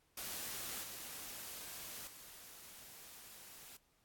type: noise with level steps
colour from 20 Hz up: white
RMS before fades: -44 / -48 / -55 dBFS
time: 0.17-3.77 s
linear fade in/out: 5 ms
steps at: 0.83 / 2.07 s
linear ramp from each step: 5 ms
effects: pink hiss -75 dBFS RMS until 4.04 s + AAC 64 kbps